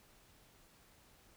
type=silence; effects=pink hiss -65 dBFS RMS until 1.36 s